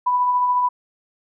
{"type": "tone with tremolo", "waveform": "sine", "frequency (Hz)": 990, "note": "B5", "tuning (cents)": 4, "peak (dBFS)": -14, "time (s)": [0.06, 0.69], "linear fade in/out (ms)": 10, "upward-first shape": "triangle", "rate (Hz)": 14, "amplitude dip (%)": 35, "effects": []}